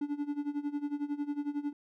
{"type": "tone with tremolo", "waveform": "triangle", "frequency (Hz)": 290, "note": "D4", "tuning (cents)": -22, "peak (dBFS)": -27, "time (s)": [0.01, 1.73], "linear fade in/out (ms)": 5, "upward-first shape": "sine", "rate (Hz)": 11, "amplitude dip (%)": 85, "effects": []}